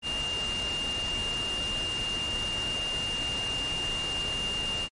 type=tone in noise; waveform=sine; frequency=2810 Hz; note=F7; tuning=10 cents sharp; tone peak=-29 dBFS; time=0.02-4.89 s; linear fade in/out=50 ms; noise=pink; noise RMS=-36 dBFS; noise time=0.02-4.89 s; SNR=+4 dB; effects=low-pass 9000 Hz 12 dB/octave + MP3 48 kbps